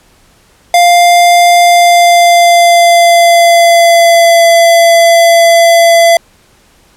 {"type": "tone with pitch glide", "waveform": "square", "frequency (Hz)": [698.5, 675.5], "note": ["F5", "E5"], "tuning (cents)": [0, 42], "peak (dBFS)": -3, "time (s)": [0.74, 6.17], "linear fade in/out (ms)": 2, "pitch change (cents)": -58, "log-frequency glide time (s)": [1.6, 4.44], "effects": ["pink hiss -46 dBFS RMS until 6.96 s", "low-pass 12000 Hz 12 dB/octave"]}